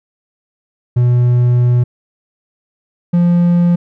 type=tone pair in turn; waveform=triangle; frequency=122.4 / 173.9 Hz; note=B2 / F3; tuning=-15 / -7 cents; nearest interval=tritone; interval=608 cents; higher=second; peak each=-6 dBFS; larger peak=neither; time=0.96-1.84 / 3.13-3.76 s; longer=first; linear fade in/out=10 ms; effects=none